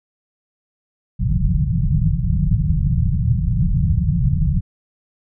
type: low-pass noise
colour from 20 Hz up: white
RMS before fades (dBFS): -17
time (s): 1.19-4.61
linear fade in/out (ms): 20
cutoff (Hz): 180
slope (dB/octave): 96
effects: none